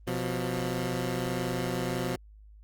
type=tone pair together; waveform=15% pulse; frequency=125.94 / 178.1 Hz; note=B2 / F3; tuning=+34 / +34 cents; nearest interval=tritone; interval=600 cents; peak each=-25 / -26 dBFS; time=0.07-2.16 s; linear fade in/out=5 ms; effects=added 52 Hz sine -49 dBFS peak until 2.63 s + Opus 24 kbps